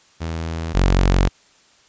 sawtooth tone pair in turn, 81.8 / 45.91 Hz, E2 / F#1, -13 / -13 cents, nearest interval minor seventh, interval 1000 cents, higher first, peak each -20 / -9 dBFS, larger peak second, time 0.2-0.74 / 0.74-1.29 s, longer second, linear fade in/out 20 ms, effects white hiss -54 dBFS RMS until 1.88 s + resampled to 16000 Hz

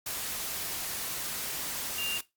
sine tone in noise, 2794 Hz, F7, in tune, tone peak -31 dBFS, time 1.98-2.18 s, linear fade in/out 5 ms, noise white, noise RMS -35 dBFS, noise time 0.06-2.21 s, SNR +1 dB, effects noise-tail reverb RT60 0.2 s tail -18 dB re dry + Opus 48 kbps

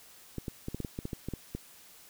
clicks, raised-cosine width 3 ms, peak -22 dBFS, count 12, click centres 0.383 / 0.482 / 0.684 / 0.746 / 0.803 / 0.848 / 0.989 / 1.054 / 1.132 / 1.286 / 1.337 / 1.55 s, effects white hiss -55 dBFS RMS until 2.09 s

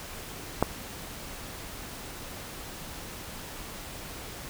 click, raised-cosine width 1 ms, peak -7 dBFS, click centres 0.626 s, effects pink hiss -41 dBFS RMS until 4.49 s

